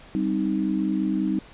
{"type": "chord", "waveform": "sine", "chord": "C minor", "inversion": "second", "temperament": "equal", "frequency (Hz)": [196, 261.6, 311.1], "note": ["G3", "C4", "Eb4"], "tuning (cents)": [0, 0, 0], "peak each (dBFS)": [-25, -28, -25], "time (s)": [0.15, 1.39], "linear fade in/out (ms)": 0, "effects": ["pink hiss -48 dBFS RMS until 1.53 s", "resampled to 8000 Hz"]}